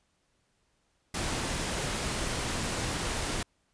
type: noise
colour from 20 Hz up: pink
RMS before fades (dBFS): -32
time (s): 1.14-3.43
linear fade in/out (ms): 5
effects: pink hiss -73 dBFS RMS until 3.73 s + resampled to 22050 Hz